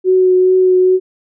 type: tone with vibrato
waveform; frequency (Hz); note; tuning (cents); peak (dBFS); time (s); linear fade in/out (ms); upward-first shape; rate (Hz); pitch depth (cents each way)
sine; 370; F#4; 0; -7; 0.04-1; 50; triangle; 2.4; 15
effects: none